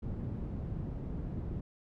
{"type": "low-pass noise", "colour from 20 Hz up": "white", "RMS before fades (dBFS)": -38, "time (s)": [0.02, 1.61], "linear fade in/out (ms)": 10, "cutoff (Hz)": 160, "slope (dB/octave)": 12, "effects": []}